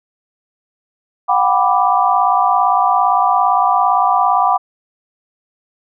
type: chord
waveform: sine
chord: G major seventh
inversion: third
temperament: equal with one note detuned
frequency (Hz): 726.4 / 784 / 987.8 / 1174.7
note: F#5 / G5 / B5 / D6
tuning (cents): -32 / 0 / 0 / 0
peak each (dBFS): -16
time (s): 1.28-4.58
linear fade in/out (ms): 20
effects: none